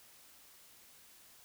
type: silence
effects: white hiss -60 dBFS RMS until 1.44 s